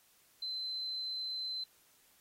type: tone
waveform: sine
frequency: 4067 Hz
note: C8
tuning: 50 cents flat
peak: -36 dBFS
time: 0.42-1.64 s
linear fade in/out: 5 ms
effects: white hiss -67 dBFS RMS until 2.2 s + AAC 48 kbps